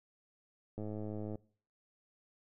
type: click train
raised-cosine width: 2 ms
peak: -29 dBFS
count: 62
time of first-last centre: 0.78-1.355 s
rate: 106 Hz
effects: noise-tail reverb RT60 0.5 s tail -23 dB re dry